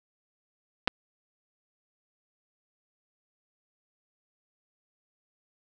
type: clicks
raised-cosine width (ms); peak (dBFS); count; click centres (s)
0.3; -9; 2; 0.875 / 0.879
effects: none